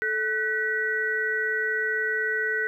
sine tone cluster, 436.7 / 1499 / 1935 Hz, A4 / F#6 / B6, -13 / +22 / -36 cents, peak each -31 / -26 / -28 dBFS, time 0.02-2.67 s, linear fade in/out 0 ms, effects 10-bit

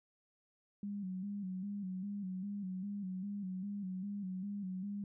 sine tone with vibrato, 194.1 Hz, G3, 17 cents flat, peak -38 dBFS, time 0.83-5.04 s, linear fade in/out 2 ms, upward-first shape square, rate 2.5 Hz, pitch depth 77 cents each way, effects none

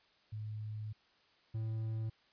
sine / triangle tone pair in turn, 107.3 / 111.02 Hz, A2 / A2, -43 / +16 cents, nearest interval minor second, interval 59 cents, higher second, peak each -39 / -33 dBFS, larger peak second, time 0.32-0.93 / 1.54-2.1 s, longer first, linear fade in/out 10 ms, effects white hiss -69 dBFS RMS until 2.32 s + resampled to 11025 Hz

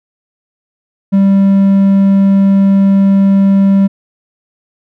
triangle tone, 196 Hz, G3, in tune, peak -3 dBFS, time 1.12-3.88 s, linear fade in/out 20 ms, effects none

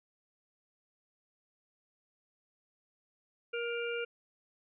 harmonic tone with a mistuned harmonic, 471.5 Hz, A#4, 20 cents sharp, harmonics 1 / 3 / 5 / 6, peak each -35 / -40 / -42 / -43 dBFS, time 3.53-4.05 s, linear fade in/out 10 ms, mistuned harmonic 6, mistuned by -21 cents, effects none

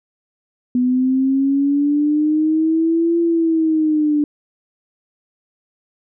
sine linear two-way sweep, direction up then down, 246.9 to 339.6 to 293.2 Hz, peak -13 dBFS, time 0.75-4.24 s, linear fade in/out 2 ms, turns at 3.19 s, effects none

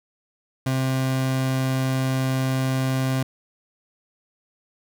30% pulse tone, 131.5 Hz, C3, 9 cents sharp, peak -18 dBFS, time 0.66-3.23 s, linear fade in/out 5 ms, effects none

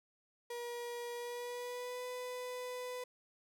35% pulse tone with pitch glide, 478.3 to 498.9 Hz, A#4 to B4, +44 to +17 cents, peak -39 dBFS, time 0.5-3.04 s, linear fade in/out 5 ms, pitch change +73 cents, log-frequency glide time 1.14-2.05 s, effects none

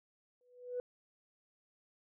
sine tone with exponential growth, 493.9 Hz, B4, in tune, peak -32 dBFS, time 0.41-0.8 s, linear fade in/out 1 ms, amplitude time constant 83 ms, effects tanh soft clip ceiling -30 dBFS

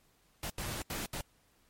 pink noise bursts at uneven times, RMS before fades -38 dBFS, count 4, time 0.43-0.5 / 0.58-0.82 / 0.9-1.06 / 1.13-1.21 s, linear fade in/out 2 ms, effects pink hiss -69 dBFS RMS until 1.69 s + MP3 64 kbps

